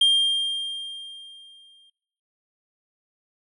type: tone with exponential decay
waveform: triangle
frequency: 3200 Hz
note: G7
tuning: 35 cents sharp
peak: -12 dBFS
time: 0.01-1.9 s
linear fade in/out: 5 ms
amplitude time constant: 410 ms
effects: noise-tail reverb RT60 0.9 s tail -22 dB re dry + resampled to 32000 Hz